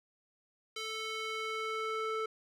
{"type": "tone with band-pass filter sweep", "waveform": "square", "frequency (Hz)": 440, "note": "A4", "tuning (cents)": 0, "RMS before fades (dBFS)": -37, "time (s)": [0.76, 2.26], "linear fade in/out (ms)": 5, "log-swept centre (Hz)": [3600, 1100], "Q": 1.1, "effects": []}